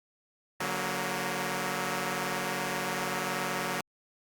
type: chord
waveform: 5% pulse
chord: D augmented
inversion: none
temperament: equal with one note detuned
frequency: 143.81 / 185 / 233.1 Hz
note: D3 / F#3 / A#3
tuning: -36 / 0 / 0 cents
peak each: -25 / -22 / -24 dBFS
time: 0.6-3.81 s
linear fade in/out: 5 ms
effects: Opus 48 kbps